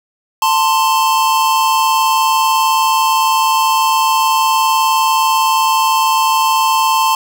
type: tone pair together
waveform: square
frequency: 886.9 / 1046.5 Hz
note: A5 / C6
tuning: +14 / 0 cents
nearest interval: minor third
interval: 286 cents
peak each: -14 dBFS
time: 0.42-7.15 s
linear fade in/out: 2 ms
effects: none